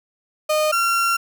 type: tone pair in turn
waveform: 35% pulse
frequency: 614 / 1370.4 Hz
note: D#5 / F6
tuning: -23 / -33 cents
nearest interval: octave + major second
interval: 1390 cents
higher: second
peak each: -15 dBFS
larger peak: neither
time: 0.49-0.72 / 0.72-1.17 s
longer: second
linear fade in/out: 10 ms
effects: none